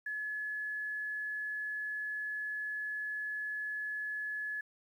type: tone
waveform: sine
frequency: 1706 Hz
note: G#6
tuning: 46 cents sharp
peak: -35 dBFS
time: 0.06-4.61 s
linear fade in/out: 5 ms
effects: 11-bit